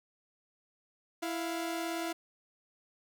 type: tone pair together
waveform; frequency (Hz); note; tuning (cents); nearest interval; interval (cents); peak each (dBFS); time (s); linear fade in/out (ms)
sawtooth; 331.7 / 701.4; E4 / F5; +11 / +7; octave + minor second; 1296; -31 / -35; 1.22-2.13; 10
effects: none